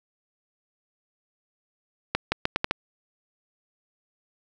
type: accelerating click train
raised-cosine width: 0.3 ms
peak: -6 dBFS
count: 6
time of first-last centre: 2.15-2.71 s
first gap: 170 ms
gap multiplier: 0.79
effects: none